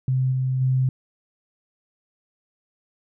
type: tone with level steps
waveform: sine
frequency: 130 Hz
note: C3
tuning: 11 cents flat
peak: -18 / -20 / -17 dBFS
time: 0.08-0.89 s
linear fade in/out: 2 ms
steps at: 0.31 / 0.6 s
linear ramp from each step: 20 ms
effects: none